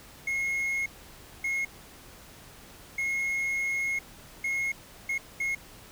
triangle tone bursts at uneven times, 2161 Hz, C#7, 45 cents flat, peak -25 dBFS, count 6, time 0.27-0.86 / 1.44-1.65 / 2.98-3.99 / 4.44-4.72 / 5.09-5.18 / 5.4-5.55 s, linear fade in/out 5 ms, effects pink hiss -50 dBFS RMS until 5.91 s

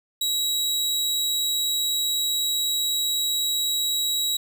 sawtooth tone, 3864 Hz, B7, 39 cents flat, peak -19 dBFS, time 0.21-4.37 s, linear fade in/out 5 ms, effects 9-bit

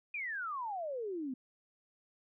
sine exponential sweep, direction down, 2489 to 246.4 Hz, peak -36 dBFS, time 0.14-1.34 s, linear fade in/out 5 ms, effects none

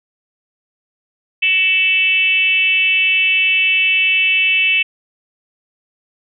sine tone with frequency modulation, 2637 Hz, E7, in tune, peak -11 dBFS, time 1.42-4.83 s, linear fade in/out 10 ms, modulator 382 Hz, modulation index 0.81, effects none

